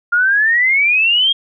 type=exponential sweep; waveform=sine; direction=up; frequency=1396.9 to 3266 Hz; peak=-10 dBFS; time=0.12-1.33 s; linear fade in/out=10 ms; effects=none